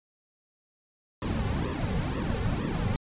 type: noise with flanger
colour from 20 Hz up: brown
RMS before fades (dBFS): -29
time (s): 1.22-2.96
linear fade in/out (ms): 0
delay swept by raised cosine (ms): 1.3 to 3.2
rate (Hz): 2.1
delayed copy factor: -0.95
effects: resampled to 8000 Hz